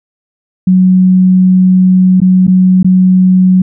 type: tone with dropouts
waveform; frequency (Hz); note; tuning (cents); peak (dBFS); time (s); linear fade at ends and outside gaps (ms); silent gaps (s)
sine; 185; F#3; 0; -3; 0.67-3.62; 5; 2.203-2.216 / 2.469-2.478 / 2.83-2.845
effects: none